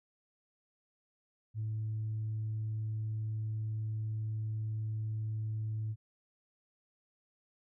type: tone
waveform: sine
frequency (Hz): 109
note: A2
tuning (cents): -16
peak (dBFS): -32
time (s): 1.54-5.96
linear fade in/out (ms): 50
effects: tanh soft clip ceiling -30 dBFS